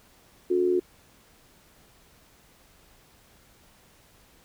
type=tone with amplitude modulation; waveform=sine; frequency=361.6 Hz; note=F#4; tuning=40 cents flat; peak=-17 dBFS; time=0.5-0.8 s; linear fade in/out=10 ms; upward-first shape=sine; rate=80.2 Hz; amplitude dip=70%; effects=pink hiss -58 dBFS RMS until 4.44 s

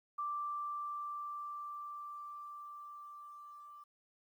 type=tone with level ramp; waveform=sine; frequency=1174.7 Hz; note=D6; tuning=in tune; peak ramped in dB=-35 to -51 dBFS; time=0.18-3.84 s; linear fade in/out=10 ms; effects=12-bit

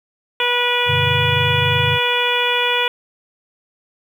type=harmonic tone; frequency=486.9 Hz; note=B4; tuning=25 cents flat; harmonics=1 / 2 / 3 / 4 / 5 / 6 / 7; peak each=-23 / -22 / -24 / -26 / -21 / -23 / -23 dBFS; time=0.4-2.88 s; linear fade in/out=2 ms
type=chord; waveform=sine; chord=G major; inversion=none; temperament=equal with one note detuned; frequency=95.93 / 123.47 / 146.83 Hz; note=G2 / B2 / D3; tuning=-37 / 0 / 0 cents; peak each=-23 dBFS; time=0.86-1.99 s; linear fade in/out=50 ms
effects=7-bit

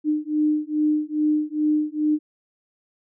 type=beating tone pair; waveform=sine; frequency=302.1 / 304.5 Hz; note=D4 / D#4; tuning=+49 / -37 cents; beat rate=2.4 Hz; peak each=-22 dBFS; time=0.04-2.19 s; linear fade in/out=50 ms; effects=none

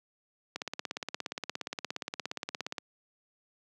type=click train; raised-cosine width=0.2 ms; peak=-17 dBFS; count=39; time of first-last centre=0.56-2.782 s; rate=17.1 Hz; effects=high-pass 200 Hz 12 dB/octave

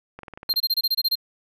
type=clicks; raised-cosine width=0.5 ms; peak=-23 dBFS; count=8; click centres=0.19 / 0.233 / 0.282 / 0.337 / 0.375 / 0.431 / 0.492 / 0.539 s
type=tone bursts; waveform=square; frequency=4186 Hz; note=C8; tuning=in tune; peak=-19 dBFS; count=10; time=0.49-1.155 s; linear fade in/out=10 ms; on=44 ms; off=25 ms
effects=none

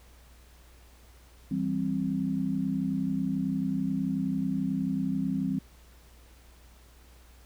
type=chord; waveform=sine; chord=C major; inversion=first; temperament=equal with one note detuned; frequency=164.81 / 196 / 263.3 Hz; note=E3 / G3 / C4; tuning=0 / 0 / +11 cents; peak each=-33 / -30 / -30 dBFS; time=1.51-5.59 s; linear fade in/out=5 ms; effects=added 60 Hz sine -53 dBFS peak until 7.45 s + pink hiss -59 dBFS RMS until 7.45 s

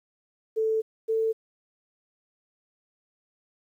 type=tone pair in turn; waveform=sine; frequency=441 / 445.4 Hz; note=A4 / A4; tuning=+4 / +21 cents; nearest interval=unison; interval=17 cents; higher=second; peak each=-22 dBFS; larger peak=neither; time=0.56-0.82 / 1.08-1.33 s; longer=first; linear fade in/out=20 ms; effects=10-bit

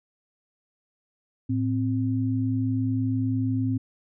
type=tone pair together; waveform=sine; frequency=110 / 261.3 Hz; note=A2 / C4; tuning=0 / -2 cents; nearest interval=octave + minor third; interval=1498 cents; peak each=-25 dBFS; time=1.49-3.78 s; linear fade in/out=10 ms; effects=none

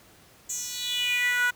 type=tone with high-pass filter sweep; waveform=10% pulse; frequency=490.5 Hz; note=B4; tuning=12 cents flat; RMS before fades=-27 dBFS; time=0.49-1.51 s; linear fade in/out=10 ms; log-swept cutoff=7000 to 1300 Hz; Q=5.4; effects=pink hiss -55 dBFS RMS until 1.55 s + high-pass 60 Hz 12 dB/octave

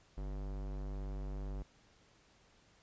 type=tone with low-pass filter; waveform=square; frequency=49 Hz; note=G1; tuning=in tune; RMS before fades=-41 dBFS; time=0.17-1.63 s; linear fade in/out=10 ms; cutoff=880 Hz; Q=0.69; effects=pink hiss -67 dBFS RMS until 2.82 s + resampled to 16000 Hz

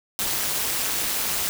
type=noise with amplitude modulation; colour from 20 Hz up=white; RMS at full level=-22 dBFS; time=0.19-1.49 s; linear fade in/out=0 ms; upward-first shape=sine; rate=208 Hz; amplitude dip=75%; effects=none

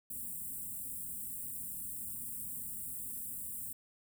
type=band-stop noise; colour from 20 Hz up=white; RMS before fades=-42 dBFS; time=0.1-3.73 s; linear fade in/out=5 ms; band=280 to 7800 Hz; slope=96 dB/octave; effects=none

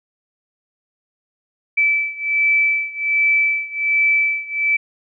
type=beating tone pair; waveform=sine; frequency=2314 / 2315.3 Hz; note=D7 / D7; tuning=-26 / -25 cents; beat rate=1.3 Hz; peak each=-17 / -19 dBFS; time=1.77-4.77 s; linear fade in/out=10 ms; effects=none

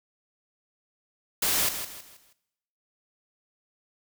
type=noise with echo; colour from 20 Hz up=white; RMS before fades=-25 dBFS; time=1.42-1.69 s; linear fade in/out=5 ms; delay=160 ms; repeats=4; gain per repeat=-9 dB; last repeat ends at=2.33 s; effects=noise-tail reverb RT60 0.9 s tail -19 dB re dry

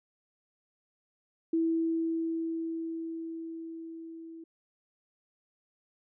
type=tone with level ramp; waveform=sine; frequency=327.9 Hz; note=E4; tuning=9 cents flat; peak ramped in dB=-24 to -43 dBFS; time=1.53-4.44 s; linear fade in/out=5 ms; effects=none

